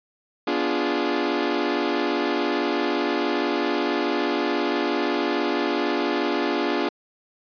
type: chord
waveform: sawtooth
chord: B diminished seventh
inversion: none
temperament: equal with one note detuned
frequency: 246.9 / 291.6 / 349.2 / 415.3 Hz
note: B3 / D4 / F4 / Ab4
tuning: 0 / -12 / 0 / 0 cents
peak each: -26 / -22 / -22 / -24 dBFS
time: 0.47-6.89 s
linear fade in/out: 5 ms
effects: resampled to 11025 Hz